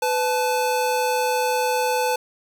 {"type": "tone pair together", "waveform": "square", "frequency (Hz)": [500, 870.4], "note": ["B4", "A5"], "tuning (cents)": [21, -19], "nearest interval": "minor seventh", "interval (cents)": 960, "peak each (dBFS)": -23, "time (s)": [0.02, 2.16], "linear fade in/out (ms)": 5, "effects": []}